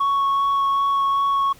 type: tone with vibrato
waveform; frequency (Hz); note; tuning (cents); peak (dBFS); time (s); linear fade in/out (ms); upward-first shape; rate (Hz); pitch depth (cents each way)
sine; 1108.7; C#6; 0; -14; 0-1.53; 10; sine; 2.6; 8
effects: tanh soft clip ceiling -16 dBFS + pink hiss -49 dBFS RMS until 1.59 s